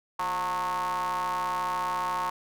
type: ring-modulated tone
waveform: square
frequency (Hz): 93.9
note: F#2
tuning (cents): +26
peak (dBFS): -25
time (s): 0.19-2.3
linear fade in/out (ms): 5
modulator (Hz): 1000
effects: none